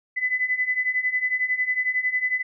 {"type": "beating tone pair", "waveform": "sine", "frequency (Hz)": [2000, 2011], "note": ["B6", "B6"], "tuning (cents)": [21, 31], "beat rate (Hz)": 11, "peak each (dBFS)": [-26, -23], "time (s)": [0.16, 2.43], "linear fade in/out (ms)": 20, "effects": []}